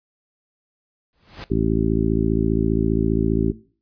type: noise with exponential growth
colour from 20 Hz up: pink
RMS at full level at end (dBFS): -31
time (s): 1.13-1.44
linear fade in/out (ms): 0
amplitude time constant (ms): 66
type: harmonic tone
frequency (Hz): 55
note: A1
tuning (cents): 0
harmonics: 1 / 2 / 3 / 4 / 5 / 6 / 7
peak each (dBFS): -25 / -25 / -25 / -25 / -25 / -25 / -25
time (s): 1.5-3.52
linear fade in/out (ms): 10
effects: noise-tail reverb RT60 0.4 s tail -18 dB re dry + resampled to 11025 Hz